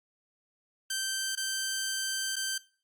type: tone with dropouts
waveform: 10% pulse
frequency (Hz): 1558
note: G6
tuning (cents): -11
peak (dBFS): -22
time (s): 0.9-2.58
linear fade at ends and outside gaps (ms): 5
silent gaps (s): 1.353-1.373 / 2.358-2.364
effects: noise-tail reverb RT60 0.4 s tail -21 dB re dry + Opus 48 kbps